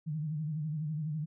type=tone with vibrato; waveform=sine; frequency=153.6 Hz; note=D#3; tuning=22 cents flat; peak=-32 dBFS; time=0.06-1.26 s; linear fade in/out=20 ms; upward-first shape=sine; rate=12 Hz; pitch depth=85 cents each way; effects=none